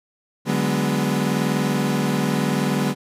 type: chord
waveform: 35% pulse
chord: G# half-diminished seventh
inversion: second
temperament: equal with one note detuned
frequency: 146.83 / 187.04 / 207.7 / 246.9 Hz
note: D3 / F#3 / G#3 / B3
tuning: 0 / +19 / 0 / 0 cents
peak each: -23 dBFS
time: 0.45-2.95 s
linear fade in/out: 50 ms
effects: resampled to 32000 Hz